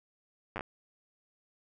slowing click train, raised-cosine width 0.5 ms, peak -21 dBFS, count 5, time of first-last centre 0.56-0.608 s, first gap 9 ms, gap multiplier 1.2, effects none

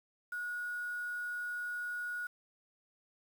sine tone with quantisation, 1452 Hz, F#6, 33 cents flat, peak -36 dBFS, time 0.32-2.27 s, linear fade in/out 5 ms, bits 9, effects none

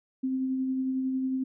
sine tone with tremolo, 261.6 Hz, C4, in tune, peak -25 dBFS, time 0.23-1.44 s, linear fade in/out 10 ms, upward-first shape sine, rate 11 Hz, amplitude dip 25%, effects none

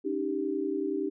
sine tone cluster, 280.4 / 311.1 / 391.5 Hz, C#4 / D#4 / G4, +20 / 0 / -2 cents, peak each -34 / -32 / -31 dBFS, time 0.04-1.1 s, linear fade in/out 20 ms, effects none

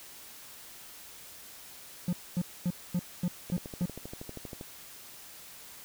triangle tone bursts, 177.1 Hz, F3, 24 cents sharp, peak -24 dBFS, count 7, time 2.08-3.856 s, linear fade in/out 2 ms, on 48 ms, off 240 ms
click train, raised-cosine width 2 ms, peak -27 dBFS, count 15, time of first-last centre 3.5-4.611 s, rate 12.6 Hz
effects white hiss -49 dBFS RMS until 5.84 s

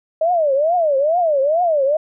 sine tone with vibrato, 620 Hz, D#5, 6 cents flat, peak -13 dBFS, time 0.21-1.97 s, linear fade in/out 5 ms, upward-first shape triangle, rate 2.3 Hz, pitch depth 290 cents each way, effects none

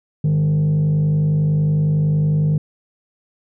sine tone with frequency modulation, 152.4 Hz, D#3, 36 cents flat, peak -11 dBFS, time 0.24-2.58 s, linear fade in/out 5 ms, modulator 50.9 Hz, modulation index 0.38, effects tanh soft clip ceiling -13 dBFS

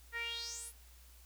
sawtooth tone with band-pass filter sweep, 466.2 Hz, A#4, in tune, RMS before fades -42 dBFS, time 0.12-0.73 s, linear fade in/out 50 ms, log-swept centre 1700 to 12000 Hz, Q 6.2, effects added 60 Hz sine -57 dBFS peak until 1.25 s + white hiss -63 dBFS RMS until 1.25 s

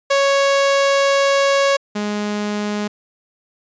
sawtooth tone pair in turn, 554.4 / 208.1 Hz, C#5 / G#3, 0 / +4 cents, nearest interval octave + perfect fourth, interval 1696 cents, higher first, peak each -9 / -16 dBFS, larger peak first, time 0.1-1.77 / 1.95-2.88 s, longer first, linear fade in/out 10 ms, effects resampled to 16000 Hz

